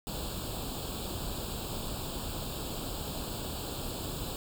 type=noise with comb filter; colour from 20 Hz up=pink; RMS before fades=-37 dBFS; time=0.07-4.36 s; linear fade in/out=0 ms; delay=0.25 ms; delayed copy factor=+0.9; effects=none